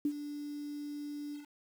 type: tone with ADSR envelope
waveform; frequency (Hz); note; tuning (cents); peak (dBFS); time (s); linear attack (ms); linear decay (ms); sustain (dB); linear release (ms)
sine; 292.4; D4; -7; -26; 0.05-1.47; 3; 66; -12; 140
effects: 9-bit